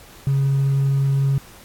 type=tone with hard clipping; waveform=triangle; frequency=137.4 Hz; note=C#3; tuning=15 cents flat; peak=-15 dBFS; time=0.27-1.38 s; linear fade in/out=0 ms; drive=2 dB; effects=pink hiss -45 dBFS RMS until 1.64 s + AAC 64 kbps